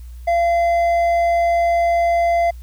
sine tone with hard clipping, 685 Hz, F5, 34 cents flat, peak -15 dBFS, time 0.27-2.51 s, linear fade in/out 10 ms, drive 5 dB, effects added 60 Hz sine -32 dBFS peak until 2.62 s + white hiss -55 dBFS RMS until 2.62 s

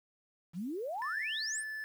sine exponential sweep, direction up, 155.56 to 9956 Hz, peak -35 dBFS, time 0.53-1.64 s, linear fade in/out 50 ms
triangle tone with pitch glide, 1760 to 1741.8 Hz, A6 to A6, 0 to -18 cents, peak -36 dBFS, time 1.02-1.84 s, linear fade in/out 0 ms, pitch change -18 cents, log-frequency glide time 1.37-1.64 s
effects 10-bit

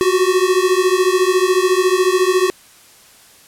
square beating tone pair, 363.2 / 377.2 Hz, F#4 / F#4, -32 / +33 cents, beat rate 14 Hz, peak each -16 dBFS, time 0.01-2.5 s, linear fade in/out 0 ms, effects white hiss -46 dBFS RMS until 3.47 s + low-pass 12000 Hz 12 dB/octave

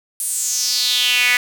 sawtooth tone with high-pass filter sweep, 246.9 Hz, B3, in tune, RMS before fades -18 dBFS, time 0.2-1.37 s, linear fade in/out 2 ms, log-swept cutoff 10000 to 2000 Hz, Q 4.4, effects none

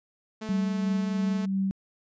sawtooth tone, 217.8 Hz, A3, 17 cents flat, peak -30 dBFS, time 0.41-1.46 s, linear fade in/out 10 ms
sine tone with tremolo, 193 Hz, G3, 27 cents flat, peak -23 dBFS, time 0.49-1.71 s, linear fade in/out 0 ms, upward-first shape sine, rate 2.9 Hz, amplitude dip 35%
effects resampled to 16000 Hz

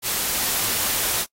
white noise, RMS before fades -23 dBFS, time 0.02-1.26 s, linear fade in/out 50 ms, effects noise-tail reverb RT60 0.1 s tail -26 dB re dry + AAC 48 kbps

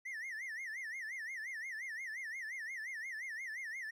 triangle tone with vibrato, 1930 Hz, B6, 40 cents flat, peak -39 dBFS, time 0.05-3.91 s, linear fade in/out 10 ms, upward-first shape sine, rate 5.7 Hz, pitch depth 190 cents each way, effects none

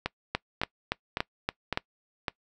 two click trains, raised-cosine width 0.3 ms, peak -12 / -10 dBFS, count 5 / 6, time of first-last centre 0.06-2.282 / 0.35-1.775 s, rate 1.8 / 3.51 Hz, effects noise-tail reverb RT60 0.1 s tail -23 dB re dry

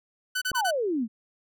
sawtooth tone bursts, 1500 Hz, F#6, 23 cents sharp, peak -22 dBFS, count 4, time 0.35-0.711 s, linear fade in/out 10 ms, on 67 ms, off 31 ms
click, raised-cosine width 2 ms, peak -21 dBFS, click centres 0.517 s
sine exponential sweep, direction down, 1108.7 to 207.7 Hz, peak -24 dBFS, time 0.53-1.08 s, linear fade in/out 50 ms
effects none

